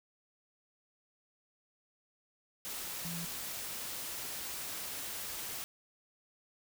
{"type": "tone in noise", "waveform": "sine", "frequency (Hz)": 170, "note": "F3", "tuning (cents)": -46, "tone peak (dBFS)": -40, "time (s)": [3.05, 3.25], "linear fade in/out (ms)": 0, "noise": "white", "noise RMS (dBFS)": -41, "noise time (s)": [2.65, 5.64], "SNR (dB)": -2, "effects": []}